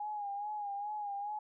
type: tone with vibrato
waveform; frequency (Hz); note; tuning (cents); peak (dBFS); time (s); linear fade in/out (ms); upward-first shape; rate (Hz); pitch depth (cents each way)
sine; 823; G#5; -16; -36; 0-1.39; 5; sine; 2.4; 52
effects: none